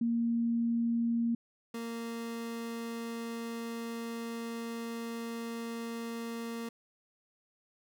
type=tone pair in turn; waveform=sine / 30% pulse; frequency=233.1 / 231.2 Hz; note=A#3 / A#3; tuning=0 / -14 cents; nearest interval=unison; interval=14 cents; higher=first; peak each=-27 / -34 dBFS; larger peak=first; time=0.01-1.35 / 1.74-6.69 s; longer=second; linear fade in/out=5 ms; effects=none